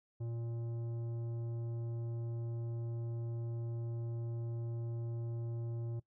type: tone with tanh clipping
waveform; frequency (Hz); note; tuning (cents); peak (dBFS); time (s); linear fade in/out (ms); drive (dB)
sine; 116.54; A#2; 0; -39; 0.2-6; 10; 11
effects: noise-tail reverb RT60 0.1 s tail -19 dB re dry

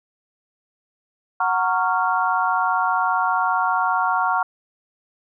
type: chord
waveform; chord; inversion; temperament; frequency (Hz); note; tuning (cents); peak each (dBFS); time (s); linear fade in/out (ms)
sine; Gb major seventh; none; just; 740 / 925 / 1110 / 1387.5; Gb5 / Bb5 / Db6 / F6; 0 / -14 / +2 / -12; -23; 1.4-4.43; 5
effects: none

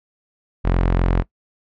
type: tone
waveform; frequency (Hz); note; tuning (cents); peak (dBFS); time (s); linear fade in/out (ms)
sawtooth; 43.88; F1; +9; -11; 0.64-1.23; 20
effects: noise-tail reverb RT60 0.1 s tail -20 dB re dry + low-pass 2000 Hz 12 dB/octave

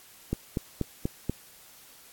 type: click train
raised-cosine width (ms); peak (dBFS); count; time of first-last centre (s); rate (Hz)
3; -14; 5; 0.33-1.296; 4.14
effects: white hiss -53 dBFS RMS until 2.12 s + AAC 64 kbps

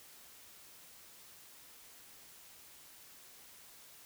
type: silence
effects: white hiss -57 dBFS RMS until 4.05 s

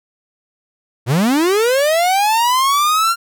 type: linear sweep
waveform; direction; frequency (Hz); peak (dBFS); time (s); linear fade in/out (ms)
45% pulse; up; 106.9 to 1392; -12; 1.06-3.16; 50
effects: none

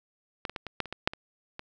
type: clicks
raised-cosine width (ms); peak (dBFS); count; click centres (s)
0.3; -16 / -21 / -18 / -21 / -11 / -25 / -19 / -6 / -22 / -22; 10; 0.452 / 0.496 / 0.562 / 0.667 / 0.803 / 0.857 / 0.926 / 1.075 / 1.135 / 1.594
effects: none

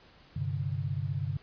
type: chord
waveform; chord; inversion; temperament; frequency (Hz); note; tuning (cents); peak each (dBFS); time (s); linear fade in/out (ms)
sine; G suspended fourth; none; equal; 98 / 130.81 / 146.83; G2 / C3 / D3; 0 / 0 / 0; -34; 0.36-1.37; 5
effects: pink hiss -58 dBFS RMS until 1.42 s + resampled to 11025 Hz

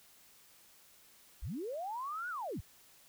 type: linear two-way sweep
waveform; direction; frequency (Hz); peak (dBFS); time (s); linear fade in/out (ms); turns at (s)
sine; up then down; 31.55 to 1494 to 31.55; -37; 1.42-2.61; 10; 2.29
effects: white hiss -62 dBFS RMS until 3.08 s

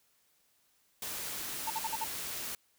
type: noise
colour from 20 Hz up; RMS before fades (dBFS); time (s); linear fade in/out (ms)
white; -39; 1.02-2.55; 2
type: tone bursts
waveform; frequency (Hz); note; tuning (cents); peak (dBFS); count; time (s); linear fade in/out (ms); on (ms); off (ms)
triangle; 895; A5; +29; -30; 5; 1.67-2.043; 5; 33; 52
effects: white hiss -71 dBFS RMS until 2.78 s

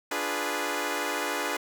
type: chord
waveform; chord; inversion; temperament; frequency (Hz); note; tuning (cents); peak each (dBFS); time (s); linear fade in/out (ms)
10% pulse; D diminished seventh; none; equal; 293.7 / 349.2 / 415.3 / 493.9; D4 / F4 / Ab4 / Cb5; 0 / 0 / 0 / 0; -25 / -27 / -25 / -25; 0.11-1.57; 5
effects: none

